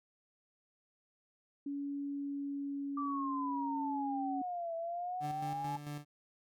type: tone with pitch glide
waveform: sine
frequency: 282.7 to 277 Hz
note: C#4 to C#4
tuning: +34 to -1 cents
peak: -36 dBFS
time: 1.66-4.42 s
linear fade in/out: 5 ms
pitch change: -35 cents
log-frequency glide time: 2.06-4.08 s
type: exponential two-way sweep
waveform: sine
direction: down then up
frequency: 1176 to 659.3 to 853 Hz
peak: -36 dBFS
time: 2.97-5.77 s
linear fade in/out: 5 ms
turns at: 4.75 s
type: tone with tremolo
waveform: 30% pulse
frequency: 146.83 Hz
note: D3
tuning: in tune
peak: -37 dBFS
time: 5.2-6.05 s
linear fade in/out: 50 ms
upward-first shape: square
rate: 4.5 Hz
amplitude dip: 50%
effects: none